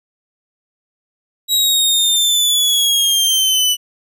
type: linear sweep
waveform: sawtooth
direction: down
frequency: 3861 to 2960 Hz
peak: -9 dBFS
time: 1.48-3.77 s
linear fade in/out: 50 ms
effects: none